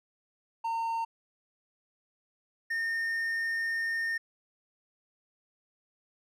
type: tone pair in turn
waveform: triangle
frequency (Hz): 913 / 1826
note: A#5 / A#6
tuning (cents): -36 / -36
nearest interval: octave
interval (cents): 1200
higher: second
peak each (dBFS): -27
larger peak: neither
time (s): 0.64-1.05 / 2.7-4.18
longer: second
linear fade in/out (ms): 10
effects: none